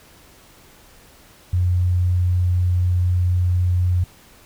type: tone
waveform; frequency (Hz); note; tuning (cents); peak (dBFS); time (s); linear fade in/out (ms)
sine; 89.6; F2; +45; -15; 1.53-4.04; 5
effects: pink hiss -49 dBFS RMS until 4.45 s